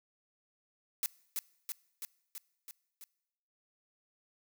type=noise with echo; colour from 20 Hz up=blue; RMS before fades=-32 dBFS; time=1.03-1.06 s; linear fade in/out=0 ms; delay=330 ms; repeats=6; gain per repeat=-3 dB; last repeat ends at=3.04 s; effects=noise-tail reverb RT60 0.9 s tail -23 dB re dry